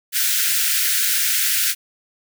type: high-pass noise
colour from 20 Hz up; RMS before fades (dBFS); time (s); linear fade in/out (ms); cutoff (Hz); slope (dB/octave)
white; -19; 0.12-1.75; 50; 1400; 96
effects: none

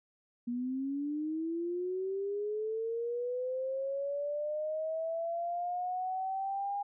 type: linear sweep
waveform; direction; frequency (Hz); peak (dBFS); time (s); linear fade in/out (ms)
sine; up; 237.1 to 813; -32; 0.47-6.83; 10
effects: none

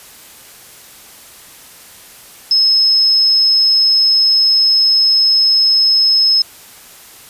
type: tone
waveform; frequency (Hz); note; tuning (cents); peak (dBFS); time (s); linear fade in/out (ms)
sine; 5180; E8; -31; -8; 2.51-6.42; 2
effects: white hiss -39 dBFS RMS until 7.29 s + resampled to 32000 Hz

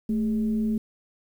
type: tone with frequency modulation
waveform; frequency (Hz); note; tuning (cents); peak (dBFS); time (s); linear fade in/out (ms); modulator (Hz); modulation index
sine; 218.7; A3; -10; -22; 0.09-0.78; 5; 190; 0.34
effects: 9-bit

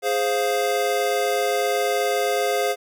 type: chord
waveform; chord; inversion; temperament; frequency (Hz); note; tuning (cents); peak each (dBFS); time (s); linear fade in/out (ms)
square; F minor; first; equal; 415.3 / 523.3 / 698.5; Ab4 / C5 / F5; 0 / 0 / 0; -25; 0.02-2.76; 50
effects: none

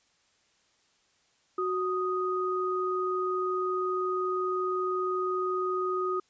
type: tone pair together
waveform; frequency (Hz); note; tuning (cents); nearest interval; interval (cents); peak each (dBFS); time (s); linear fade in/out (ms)
sine; 370 / 1244.5; F#4 / D#6; 0 / 0; octave + major sixth; 2100; -29 / -30; 1.58-6.2; 5
effects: white hiss -68 dBFS RMS until 6.29 s + resampled to 16000 Hz

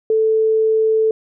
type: tone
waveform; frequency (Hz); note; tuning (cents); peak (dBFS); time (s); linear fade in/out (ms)
sine; 440; A4; 0; -12; 0.1-1.11; 2
effects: none

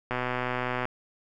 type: click train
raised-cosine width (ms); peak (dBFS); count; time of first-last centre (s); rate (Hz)
0.5; -14; 94; 0.11-0.854; 125
effects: none

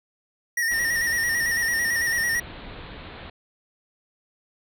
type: tone with vibrato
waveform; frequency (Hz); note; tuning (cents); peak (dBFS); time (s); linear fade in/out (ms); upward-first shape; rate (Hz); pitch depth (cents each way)
square; 1864.7; A#6; 0; -22; 0.57-2.4; 5; square; 9; 43
type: low-pass noise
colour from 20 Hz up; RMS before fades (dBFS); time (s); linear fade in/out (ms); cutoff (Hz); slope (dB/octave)
pink; -40; 0.71-3.3; 5; 4200; 96
effects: none

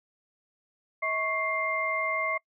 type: tone cluster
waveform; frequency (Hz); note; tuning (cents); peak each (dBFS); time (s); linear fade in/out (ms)
sine; 642 / 1106 / 2102; E5 / C#6 / C7; -46 / -4 / +7; -33 / -31 / -29; 1.02-2.38; 10
effects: noise-tail reverb RT60 0.1 s tail -25 dB re dry

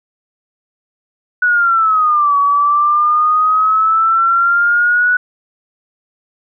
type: exponential two-way sweep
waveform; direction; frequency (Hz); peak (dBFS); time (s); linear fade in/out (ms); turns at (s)
sine; down then up; 1480 to 1130 to 1480; -9; 1.42-5.17; 5; 2.38
effects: none

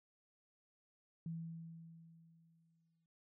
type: tone with exponential decay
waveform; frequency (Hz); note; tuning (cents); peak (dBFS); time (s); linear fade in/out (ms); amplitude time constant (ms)
sine; 164.81; E3; 0; -40; 1.26-3.06; 2; 390
effects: noise-tail reverb RT60 0.4 s tail -22 dB re dry

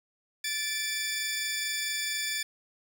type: tone pair together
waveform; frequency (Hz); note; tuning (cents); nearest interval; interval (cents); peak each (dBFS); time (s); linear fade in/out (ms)
15% pulse; 1747.4 / 2338; A6 / D7; -12 / -8; perfect fourth; 504; -26; 0.44-2.43; 5
effects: none

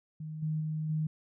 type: tone with level steps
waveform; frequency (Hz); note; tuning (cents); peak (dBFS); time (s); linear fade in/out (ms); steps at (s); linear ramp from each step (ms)
sine; 155.56; D#3; 0; -37 / -29 / -31 / -28; 0.2-1.07; 5; 0.42 / 0.6 / 0.89; 10
effects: none

